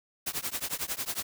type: noise with tremolo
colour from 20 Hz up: white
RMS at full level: -30 dBFS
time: 0.26-1.23 s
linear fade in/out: 10 ms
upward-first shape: triangle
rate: 11 Hz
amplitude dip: 100%
effects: none